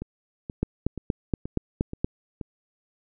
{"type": "two click trains", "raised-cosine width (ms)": 3, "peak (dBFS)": [-20, -10], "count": [6, 7], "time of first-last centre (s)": [[0.02, 2.412], [0.63, 2.045]], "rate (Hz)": [2.09, 4.24], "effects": []}